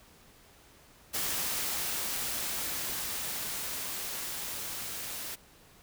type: noise with level ramp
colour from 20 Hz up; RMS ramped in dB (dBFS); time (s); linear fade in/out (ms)
white; -32 to -39; 1.13-5.36; 20
effects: pink hiss -58 dBFS RMS until 5.82 s